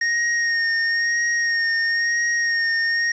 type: tone with vibrato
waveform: square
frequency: 1856 Hz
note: A#6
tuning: 8 cents flat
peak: -19 dBFS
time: 0.01-3.12 s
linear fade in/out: 5 ms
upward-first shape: sine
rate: 1 Hz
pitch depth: 23 cents each way
effects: resampled to 16000 Hz + 8-bit